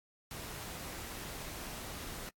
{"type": "noise", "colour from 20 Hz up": "pink", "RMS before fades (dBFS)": -44, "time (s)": [0.31, 2.29], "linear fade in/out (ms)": 0, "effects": ["noise-tail reverb RT60 0.1 s tail -26 dB re dry", "AAC 64 kbps"]}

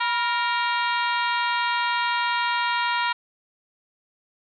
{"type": "harmonic tone with a mistuned harmonic", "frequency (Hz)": 466.2, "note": "A#4", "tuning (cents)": 0, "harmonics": [2, 3, 4, 5, 6, 7, 8, 9], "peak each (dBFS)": [-24, -28, -30, -32, -34, -35, -36, -37], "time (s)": [0, 3.13], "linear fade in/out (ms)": 10, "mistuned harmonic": 2, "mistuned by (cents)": 64, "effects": []}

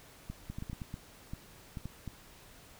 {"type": "clicks", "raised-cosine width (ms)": 5, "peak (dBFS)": -27, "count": 12, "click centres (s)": [0.3, 0.5, 0.585, 0.624, 0.698, 0.731, 0.818, 0.941, 1.335, 1.772, 1.856, 2.077], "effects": ["pink hiss -56 dBFS RMS until 2.79 s"]}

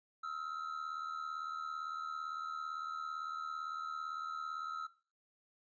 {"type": "ring-modulated tone", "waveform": "triangle", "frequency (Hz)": 1323, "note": "E6", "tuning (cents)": 6, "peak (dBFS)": -34, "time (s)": [0.23, 4.87], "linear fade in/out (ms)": 10, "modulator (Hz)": 38.9, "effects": ["noise-tail reverb RT60 0.4 s tail -18 dB re dry", "resampled to 16000 Hz"]}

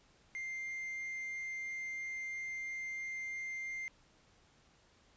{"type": "tone with quantisation", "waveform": "triangle", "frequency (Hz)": 2099, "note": "C7", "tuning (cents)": 5, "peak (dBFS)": -37, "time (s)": [0.35, 3.88], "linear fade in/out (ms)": 0, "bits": 11, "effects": ["pink hiss -67 dBFS RMS until 5.16 s", "resampled to 16000 Hz"]}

